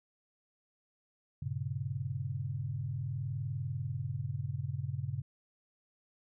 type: chord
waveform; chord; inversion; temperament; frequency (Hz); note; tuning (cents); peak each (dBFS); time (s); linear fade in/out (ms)
sine; G diminished; none; equal with one note detuned; 98 / 118.44 / 138.59; G2 / Bb2 / Db3; 0 / +28 / 0; -39 / -39 / -37; 1.42-5.22; 5
effects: none